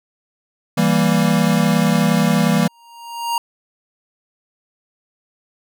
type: chord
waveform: square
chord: E diminished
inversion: none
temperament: equal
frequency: 164.81 / 196 / 233.1 Hz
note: E3 / G3 / Bb3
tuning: 0 / 0 / 0 cents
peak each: -18 / -18 / -19 dBFS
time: 0.77-2.68 s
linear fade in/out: 10 ms
type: tone with exponential growth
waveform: square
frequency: 936 Hz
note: A#5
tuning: 7 cents sharp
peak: -16 dBFS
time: 2.64-3.38 s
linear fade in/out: 2 ms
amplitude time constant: 160 ms
effects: none